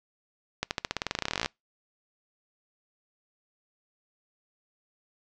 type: accelerating click train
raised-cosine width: 0.2 ms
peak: -10 dBFS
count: 23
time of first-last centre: 0.63-1.46 s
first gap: 79 ms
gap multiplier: 0.92
effects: noise-tail reverb RT60 0.2 s tail -26 dB re dry + low-pass 7000 Hz 12 dB/octave